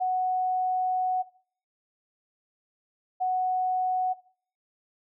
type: tone pair in turn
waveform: sine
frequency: 740 / 740 Hz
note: F#5 / F#5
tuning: 0 / 0 cents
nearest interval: unison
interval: 0 cents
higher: neither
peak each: -23 dBFS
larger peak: neither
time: 0-1.23 / 3.2-4.14 s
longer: first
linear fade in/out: 20 ms
effects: noise-tail reverb RT60 0.5 s tail -18 dB re dry